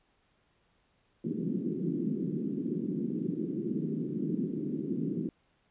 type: band-pass noise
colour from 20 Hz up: pink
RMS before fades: -33 dBFS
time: 1.24-5.29 s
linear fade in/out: 2 ms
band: 160 to 370 Hz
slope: 48 dB/octave
effects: pink hiss -71 dBFS RMS until 5.7 s + resampled to 8000 Hz